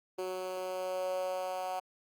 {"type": "tone with high-pass filter sweep", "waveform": "10% pulse", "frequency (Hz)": 185, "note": "F#3", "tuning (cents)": 0, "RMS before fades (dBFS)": -36, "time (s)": [0.18, 1.8], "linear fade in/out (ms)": 10, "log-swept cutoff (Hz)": [400, 690], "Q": 5.6, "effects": ["Opus 32 kbps"]}